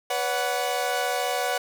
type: chord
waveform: sawtooth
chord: B suspended second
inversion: none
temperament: equal with one note detuned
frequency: 493.9 / 568.3 / 740 Hz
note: B4 / C#5 / F#5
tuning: 0 / +43 / 0 cents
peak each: -26 / -26 / -23 dBFS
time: 0.1-1.58 s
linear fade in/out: 5 ms
effects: none

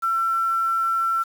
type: tone with quantisation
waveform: sine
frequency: 1347 Hz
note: E6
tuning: 37 cents sharp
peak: -19 dBFS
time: 0.02-1.24 s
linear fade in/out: 20 ms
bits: 7
effects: none

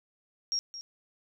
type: tone with echo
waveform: sine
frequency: 5588 Hz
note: F8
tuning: in tune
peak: -27 dBFS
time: 0.52-0.59 s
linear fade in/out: 0 ms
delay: 220 ms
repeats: 1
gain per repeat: -12 dB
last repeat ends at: 0.81 s
effects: none

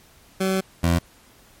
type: tone pair in turn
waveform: 20% pulse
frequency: 190 / 85.13 Hz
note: F#3 / F2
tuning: +46 / -44 cents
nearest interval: octave + major second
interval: 1390 cents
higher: first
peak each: -15 / -12 dBFS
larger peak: second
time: 0.4-0.61 / 0.83-0.99 s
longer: first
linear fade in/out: 10 ms
effects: pink hiss -53 dBFS RMS until 1.6 s + MP3 64 kbps

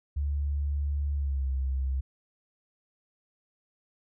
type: tone with pitch glide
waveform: sine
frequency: 71.8 to 66.22 Hz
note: D2 to C2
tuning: -39 to +21 cents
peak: -26 dBFS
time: 0.16-2.01 s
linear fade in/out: 10 ms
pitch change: -140 cents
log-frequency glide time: 1.14-1.48 s
effects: none

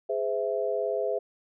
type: chord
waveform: sine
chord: Ab augmented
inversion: none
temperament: equal with one note detuned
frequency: 415.3 / 512.8 / 659.3 Hz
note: Ab4 / C5 / E5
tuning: 0 / -35 / 0 cents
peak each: -30 dBFS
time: 0.09-1.19 s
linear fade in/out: 10 ms
effects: none

